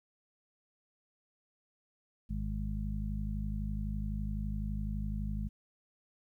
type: harmonic tone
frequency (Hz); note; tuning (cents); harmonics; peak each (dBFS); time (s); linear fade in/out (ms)
51.91; G#1; 0; 1 / 2 / 3 / 4; -35 / -41 / -42 / -40; 2.29-5.49; 20
effects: 12-bit